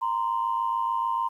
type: tone pair together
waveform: sine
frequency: 931 / 1037.8 Hz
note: A#5 / C6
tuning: -2 / -14 cents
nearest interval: major second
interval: 188 cents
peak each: -26 dBFS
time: 0.01-1.29 s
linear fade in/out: 20 ms
effects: tanh soft clip ceiling -16 dBFS + 10-bit